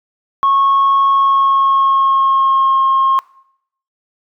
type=tone with pitch glide; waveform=sine; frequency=1097 to 1073.2 Hz; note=C#6 to C6; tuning=-18 to +44 cents; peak=-8 dBFS; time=0.43-3.19 s; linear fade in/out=0 ms; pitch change=-38 cents; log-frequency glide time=1.1-2.81 s; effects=noise-tail reverb RT60 0.7 s tail -22 dB re dry + tanh soft clip ceiling -6 dBFS